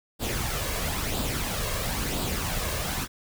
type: noise with flanger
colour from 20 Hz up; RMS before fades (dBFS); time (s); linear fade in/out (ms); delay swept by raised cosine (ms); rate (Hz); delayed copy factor
pink; -29; 0.19-3.08; 50; 0.24 to 1.84; 0.99; +0.5
effects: none